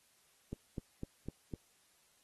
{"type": "click train", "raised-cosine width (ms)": 3, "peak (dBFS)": -27, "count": 5, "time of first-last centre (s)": [0.53, 1.538], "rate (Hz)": 3.97, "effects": ["white hiss -70 dBFS RMS until 2.23 s", "AAC 32 kbps"]}